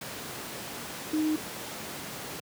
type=tone in noise; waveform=sine; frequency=309.6 Hz; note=D#4; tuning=9 cents flat; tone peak=-24 dBFS; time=1.13-1.36 s; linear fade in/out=5 ms; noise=pink; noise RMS=-38 dBFS; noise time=0.01-2.4 s; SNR=+11 dB; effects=high-pass 150 Hz 12 dB/octave